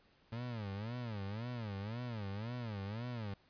30% pulse tone with vibrato, 110 Hz, A2, in tune, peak -37 dBFS, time 0.32-3.34 s, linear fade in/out 5 ms, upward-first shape sine, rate 1.9 Hz, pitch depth 210 cents each way, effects pink hiss -69 dBFS RMS until 3.49 s + resampled to 11025 Hz

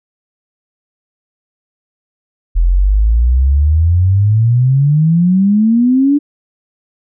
sine exponential sweep, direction up, 41 to 294.2 Hz, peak -7 dBFS, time 2.55-6.19 s, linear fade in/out 20 ms, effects none

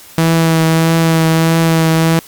sawtooth tone with vibrato, 163 Hz, E3, 19 cents flat, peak -5 dBFS, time 0.18-2.19 s, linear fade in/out 0 ms, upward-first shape triangle, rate 1.6 Hz, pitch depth 20 cents each way, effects white hiss -38 dBFS RMS until 2.27 s + Opus 48 kbps

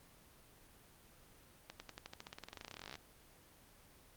accelerating click train, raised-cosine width 0.2 ms, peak -29 dBFS, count 30, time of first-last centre 1.7-2.954 s, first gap 100 ms, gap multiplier 0.93, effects pink hiss -63 dBFS RMS until 4.16 s + Opus 24 kbps

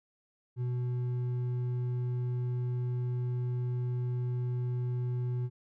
triangle tone with hard clipping, 123.47 Hz, B2, in tune, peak -31 dBFS, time 0.56-5.5 s, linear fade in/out 50 ms, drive 8 dB, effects none

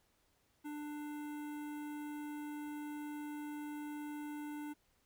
square tone with notch filter, 296.5 Hz, D4, 17 cents sharp, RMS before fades -44 dBFS, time 0.64-4.74 s, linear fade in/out 20 ms, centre 4800 Hz, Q 0.62, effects pink hiss -75 dBFS RMS until 5.05 s

